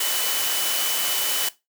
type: tone in noise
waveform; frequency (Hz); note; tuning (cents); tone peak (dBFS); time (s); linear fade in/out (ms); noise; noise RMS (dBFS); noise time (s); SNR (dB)
sine; 2994; F#7; +20; -29; 0-1.49; 5; white; -24; 0-1.49; -8
effects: noise-tail reverb RT60 0.2 s tail -17 dB re dry + high-pass 400 Hz 12 dB/octave